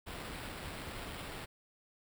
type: noise with sample-and-hold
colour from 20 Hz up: pink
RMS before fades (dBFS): -44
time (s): 0.06-1.46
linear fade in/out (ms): 20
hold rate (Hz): 6300
effects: none